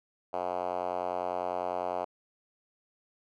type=tone with band-pass filter; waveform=5% pulse; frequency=90 Hz; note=F#2; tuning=47 cents flat; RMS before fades=-33 dBFS; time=0.33-2.05 s; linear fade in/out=10 ms; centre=690 Hz; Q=2.4; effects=none